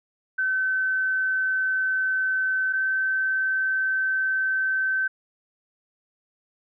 sine tone pair in turn, 1529 / 1540.5 Hz, G6 / G6, -44 / -31 cents, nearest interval unison, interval 13 cents, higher second, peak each -21 dBFS, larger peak neither, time 0.38-2.73 / 2.73-5.08 s, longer neither, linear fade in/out 10 ms, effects none

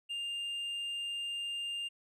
triangle tone with tanh clipping, 2803 Hz, F7, 6 cents sharp, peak -36 dBFS, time 0.09-1.89 s, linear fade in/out 20 ms, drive 8 dB, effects none

